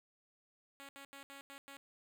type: tone bursts at uneven times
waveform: 5% pulse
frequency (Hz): 277.2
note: C#4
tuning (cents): 0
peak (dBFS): -39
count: 6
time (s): 0.8-0.89 / 0.96-1.05 / 1.13-1.23 / 1.3-1.41 / 1.5-1.58 / 1.68-1.77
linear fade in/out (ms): 0
effects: none